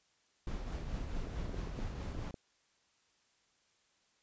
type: noise with tremolo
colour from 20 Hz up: brown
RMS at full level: -38 dBFS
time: 0.47-2.31 s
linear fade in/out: 2 ms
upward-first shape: triangle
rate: 4.6 Hz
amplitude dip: 40%
type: clicks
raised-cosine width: 2 ms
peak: -30 dBFS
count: 8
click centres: 1.271 / 1.494 / 1.544 / 1.673 / 1.79 / 2.15 / 2.192 / 2.342 s
effects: white hiss -73 dBFS RMS until 4.22 s + resampled to 16000 Hz